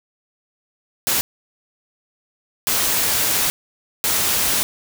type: noise bursts at uneven times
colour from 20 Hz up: white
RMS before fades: -19 dBFS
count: 3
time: 1.07-1.21 / 2.67-3.5 / 4.04-4.63 s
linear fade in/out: 0 ms
effects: none